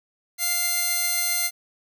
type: tone pair together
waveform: 5% pulse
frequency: 698.5 / 2088 Hz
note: F5 / C7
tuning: 0 / -4 cents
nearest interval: octave + perfect fifth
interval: 1896 cents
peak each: -20 / -12 dBFS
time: 0.38-1.51 s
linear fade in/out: 50 ms
effects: none